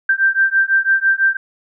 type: beating tone pair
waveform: sine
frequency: 1568 / 1574 Hz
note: G6 / G6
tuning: 0 / +7 cents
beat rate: 6 Hz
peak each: -15 dBFS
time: 0.09-1.37 s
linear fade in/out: 5 ms
effects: none